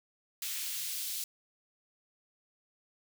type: noise with high-pass filter sweep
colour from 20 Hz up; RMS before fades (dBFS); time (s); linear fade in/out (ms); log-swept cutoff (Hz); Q
white; -37; 0.42-1.24; 2; 2300 to 3800; 0.97
effects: none